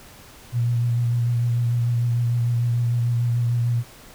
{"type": "tone with vibrato", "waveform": "sine", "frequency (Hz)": 119.3, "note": "A#2", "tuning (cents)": 41, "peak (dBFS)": -18, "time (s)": [0.52, 3.84], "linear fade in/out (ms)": 50, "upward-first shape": "sine", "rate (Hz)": 6.7, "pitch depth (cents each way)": 21, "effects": ["pink hiss -46 dBFS RMS until 4.14 s"]}